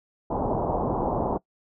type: low-pass noise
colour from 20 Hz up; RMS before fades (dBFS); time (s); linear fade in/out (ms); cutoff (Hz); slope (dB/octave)
white; -26; 0.3-1.38; 10; 940; 48
effects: noise-tail reverb RT60 0.1 s tail -22 dB re dry